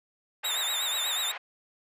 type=band-pass noise; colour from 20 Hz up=white; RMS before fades=-38 dBFS; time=0.43-1.38 s; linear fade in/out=10 ms; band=640 to 2600 Hz; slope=24 dB/octave
type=tone with vibrato; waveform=sawtooth; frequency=3692 Hz; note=A#7; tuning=17 cents flat; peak=-25 dBFS; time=0.44-1.32 s; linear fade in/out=10 ms; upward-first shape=sine; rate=8.2 Hz; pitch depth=76 cents each way
effects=none